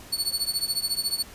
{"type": "tone with tremolo", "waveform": "sawtooth", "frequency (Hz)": 4435, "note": "C#8", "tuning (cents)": 0, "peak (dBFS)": -18, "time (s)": [0.12, 1.23], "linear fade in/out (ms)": 10, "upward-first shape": "triangle", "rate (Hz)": 14, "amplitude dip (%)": 95, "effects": ["pink hiss -46 dBFS RMS until 1.34 s", "resampled to 32000 Hz"]}